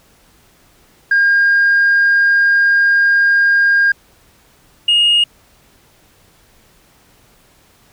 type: tone pair in turn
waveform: sine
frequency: 1614 / 2857 Hz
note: G#6 / F7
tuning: -50 / +39 cents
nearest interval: minor seventh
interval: 989 cents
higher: second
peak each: -7 dBFS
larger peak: neither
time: 1.11-3.92 / 4.88-5.24 s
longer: first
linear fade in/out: 5 ms
effects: tanh soft clip ceiling -6 dBFS + pink hiss -51 dBFS RMS until 7.92 s